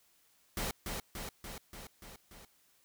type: noise with echo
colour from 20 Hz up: pink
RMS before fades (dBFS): -36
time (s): 0.57-0.71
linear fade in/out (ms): 2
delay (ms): 290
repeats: 6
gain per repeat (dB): -3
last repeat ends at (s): 2.45
effects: white hiss -69 dBFS RMS until 2.84 s